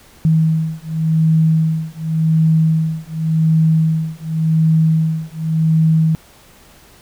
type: beating tone pair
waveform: sine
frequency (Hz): 159.4 / 160.29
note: D#3 / E3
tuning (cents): +42 / -48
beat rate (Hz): 0.89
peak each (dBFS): -15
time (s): 0.25-6.15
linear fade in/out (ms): 0
effects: pink hiss -46 dBFS RMS until 7.01 s